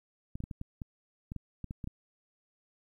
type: clicks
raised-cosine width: 5 ms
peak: -26 dBFS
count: 12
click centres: 0.355 / 0.404 / 0.439 / 0.512 / 0.614 / 0.818 / 1.319 / 1.363 / 1.643 / 1.709 / 1.842 / 1.874 s
effects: 11-bit